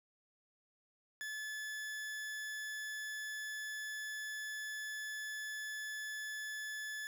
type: tone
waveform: 40% pulse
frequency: 1725 Hz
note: A6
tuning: 35 cents flat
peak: -40 dBFS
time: 1.21-7.07 s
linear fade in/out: 0 ms
effects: 11-bit